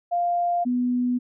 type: tone pair in turn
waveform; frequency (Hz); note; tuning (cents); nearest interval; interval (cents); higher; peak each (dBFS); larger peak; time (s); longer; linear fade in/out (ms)
sine; 698.5 / 247; F5 / B3; 0 / 0; octave + tritone; 1800; first; -20; neither; 0.11-0.65 / 0.65-1.19; neither; 20
effects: none